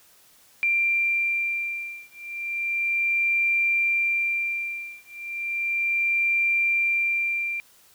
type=beating tone pair; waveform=sine; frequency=2370 / 2370.34 Hz; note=D7 / D7; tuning=+15 / +15 cents; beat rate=0.34 Hz; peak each=-25 dBFS; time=0.63-7.6 s; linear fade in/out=0 ms; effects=white hiss -56 dBFS RMS until 7.94 s